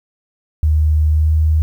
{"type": "tone with pitch glide", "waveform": "sine", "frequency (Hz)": [76.9, 78.15], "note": ["D#2", "D#2"], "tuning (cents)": [-20, 8], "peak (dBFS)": -10, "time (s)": [0.63, 1.62], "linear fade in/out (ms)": 0, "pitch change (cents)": 28, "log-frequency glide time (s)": [1.13, 1.32], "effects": ["8-bit"]}